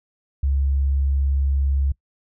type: tone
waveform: sine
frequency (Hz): 68.8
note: C#2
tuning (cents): -12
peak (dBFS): -17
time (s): 0.43-1.92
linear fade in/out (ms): 5
effects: noise-tail reverb RT60 0.1 s tail -23 dB re dry